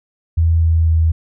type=tone with pitch steps; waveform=sine; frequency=82.41 / 81.7 / 80.99 Hz; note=E2 / E2 / E2; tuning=0 / -15 / -30 cents; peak=-10 dBFS; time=0.37-1.12 s; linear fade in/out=10 ms; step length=250 ms; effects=none